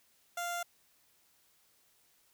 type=tone with notch filter; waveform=15% pulse; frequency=696 Hz; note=F5; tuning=6 cents flat; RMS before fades=-37 dBFS; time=0.37-0.63 s; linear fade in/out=5 ms; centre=2400 Hz; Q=1.6; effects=white hiss -69 dBFS RMS until 2.33 s